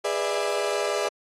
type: chord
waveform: 35% pulse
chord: E dominant seventh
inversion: first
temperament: just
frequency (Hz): 412 / 494.4 / 593.3 / 659.3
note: G#4 / B4 / D5 / E5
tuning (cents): -14 / +2 / +18 / 0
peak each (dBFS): -27 / -30 / -27 / -30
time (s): 0.04-1.09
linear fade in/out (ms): 10
effects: low-pass 11000 Hz 12 dB/octave + AAC 32 kbps